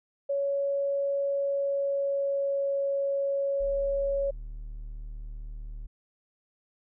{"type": "tone with pitch glide", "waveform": "sine", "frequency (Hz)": [559, 555.5], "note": ["C#5", "C#5"], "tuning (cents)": [14, 4], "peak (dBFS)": -25, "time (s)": [0.29, 4.31], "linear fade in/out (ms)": 10, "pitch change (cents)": -10, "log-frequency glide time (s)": [1.28, 2.81]}
{"type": "tone", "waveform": "triangle", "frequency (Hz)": 37.77, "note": "D1", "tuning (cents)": 49, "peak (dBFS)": -34, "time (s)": [3.6, 5.87], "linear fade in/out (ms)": 10}
{"effects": []}